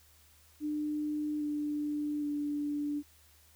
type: tone with pitch steps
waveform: sine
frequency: 300 / 296.2 / 292.5 Hz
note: D4 / D4 / D4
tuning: +37 / +15 / -7 cents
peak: -31 dBFS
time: 0.6-3.03 s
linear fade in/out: 50 ms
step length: 810 ms
effects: added 77 Hz sine -64 dBFS peak until 3.55 s + white hiss -63 dBFS RMS until 3.55 s